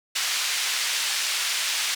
pink band-pass noise, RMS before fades -26 dBFS, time 0.15-1.95 s, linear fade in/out 10 ms, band 2200 to 7700 Hz, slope 12 dB/octave, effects none

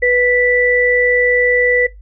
sine tone pair together, 492.8 / 1971 Hz, B4 / B6, -4 / -4 cents, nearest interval 2 octaves, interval 2400 cents, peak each -13 dBFS, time 0.02-1.87 s, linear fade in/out 10 ms, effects noise-tail reverb RT60 0.2 s tail -20 dB re dry + added 50 Hz sine -35 dBFS peak until 2.01 s

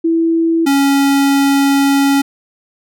sine / square tone pair in turn, 329.7 / 277.9 Hz, E4 / C#4, 0 / +4 cents, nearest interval minor third, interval 296 cents, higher first, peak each -10 dBFS, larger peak neither, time 0.04-0.66 / 0.66-2.22 s, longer second, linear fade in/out 10 ms, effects none

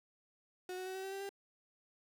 35% pulse tone with pitch steps, 365.9 / 370.8 / 375.8 / 380.8 / 385.9 / 391 / 396.3 Hz, F#4 / F#4 / F#4 / F#4 / G4 / G4 / G4, -19 / +4 / +27 / +50 / -27 / -4 / +19 cents, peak -39 dBFS, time 0.69-1.292 s, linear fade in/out 2 ms, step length 86 ms, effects none

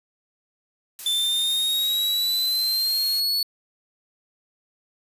blue noise, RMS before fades -35 dBFS, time 0.99-3.2 s, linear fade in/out 0 ms
45% pulse exponential sweep, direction up, 3520 to 4435 Hz, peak -20 dBFS, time 1.06-3.43 s, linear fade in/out 2 ms
effects resampled to 32000 Hz

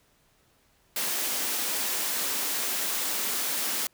white high-pass noise, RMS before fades -29 dBFS, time 0.96-3.87 s, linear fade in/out 2 ms, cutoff 190 Hz, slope 48 dB/octave, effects pink hiss -65 dBFS RMS until 3.93 s

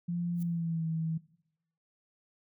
sine tone with pitch glide, 173.2 to 161.6 Hz, F3 to E3, -14 to -34 cents, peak -30 dBFS, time 0.08-1.18 s, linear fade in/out 10 ms, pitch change -120 cents, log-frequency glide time 0.36-0.86 s
violet noise with exponential growth, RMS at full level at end -45 dBFS, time 0.33-0.43 s, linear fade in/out 5 ms, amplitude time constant 20 ms
effects noise-tail reverb RT60 0.8 s tail -19 dB re dry

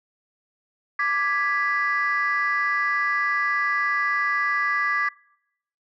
sine chord, G# diminished, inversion second, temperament equal, 1174.7 / 1661.2 / 1975.5 Hz, D6 / G#6 / B6, 0 / 0 / 0 cents, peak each -24 dBFS, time 0.99-5.09 s, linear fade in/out 5 ms, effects noise-tail reverb RT60 0.8 s tail -24 dB re dry + tanh soft clip ceiling -14 dBFS

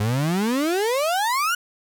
35% pulse exponential sweep, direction up, 100.2 to 1480 Hz, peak -18 dBFS, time 0-1.55 s, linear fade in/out 5 ms, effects none

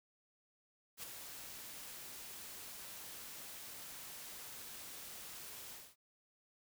white noise with ADSR envelope, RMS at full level -44 dBFS, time 0.97-5.96 s, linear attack 63 ms, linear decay 3 ms, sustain -6 dB, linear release 240 ms, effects none

